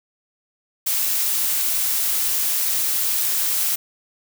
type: noise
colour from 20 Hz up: blue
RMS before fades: -21 dBFS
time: 0.86-3.76 s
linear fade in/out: 10 ms
effects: none